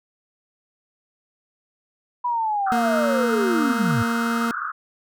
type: linear sweep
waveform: sine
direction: down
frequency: 987.8 to 98 Hz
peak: -20 dBFS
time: 2.24-4.03 s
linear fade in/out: 10 ms
type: band-pass noise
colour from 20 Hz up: pink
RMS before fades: -28 dBFS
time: 2.66-4.72 s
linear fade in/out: 10 ms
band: 1200 to 1500 Hz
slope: 96 dB/octave
type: tone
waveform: 40% pulse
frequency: 232.2 Hz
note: A#3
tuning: 7 cents flat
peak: -21 dBFS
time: 2.72-4.51 s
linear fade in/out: 0 ms
effects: none